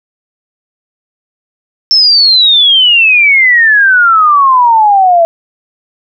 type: exponential sweep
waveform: sine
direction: down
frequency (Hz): 5380 to 659.3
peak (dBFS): -3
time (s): 1.91-5.25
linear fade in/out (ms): 0
effects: none